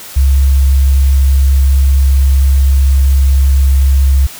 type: tone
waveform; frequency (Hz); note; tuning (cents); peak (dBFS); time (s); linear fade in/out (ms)
sine; 67.8; C#2; -38; -5; 0.16-4.27; 10
effects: white hiss -30 dBFS RMS until 4.39 s